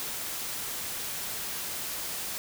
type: noise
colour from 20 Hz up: white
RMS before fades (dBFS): -35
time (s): 0-2.38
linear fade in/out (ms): 0
effects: none